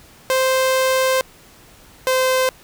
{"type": "tone pair in turn", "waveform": "sawtooth", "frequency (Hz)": [522, 517.2], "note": ["C5", "C5"], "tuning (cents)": [-4, -20], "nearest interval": "unison", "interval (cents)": 16, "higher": "first", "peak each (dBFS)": -11, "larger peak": "neither", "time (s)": [[0.3, 1.21], [2.07, 2.49]], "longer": "first", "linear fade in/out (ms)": 0, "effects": ["pink hiss -47 dBFS RMS until 2.63 s"]}